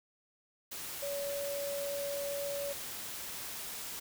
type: tone in noise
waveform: sine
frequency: 566 Hz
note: C#5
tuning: 36 cents sharp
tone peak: -35 dBFS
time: 1.02-2.73 s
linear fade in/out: 10 ms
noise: white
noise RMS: -42 dBFS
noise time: 0.71-4 s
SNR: +4 dB
effects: none